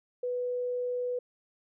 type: tone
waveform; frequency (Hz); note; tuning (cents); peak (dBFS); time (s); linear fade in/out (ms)
sine; 493.9; B4; 0; -29; 0.23-1.19; 5
effects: none